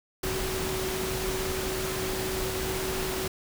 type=tone in noise; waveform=sine; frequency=376.5 Hz; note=F#4; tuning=30 cents sharp; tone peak=-32 dBFS; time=0.23-3.28 s; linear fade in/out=5 ms; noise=pink; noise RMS=-32 dBFS; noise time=0.23-3.28 s; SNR=-3 dB; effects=none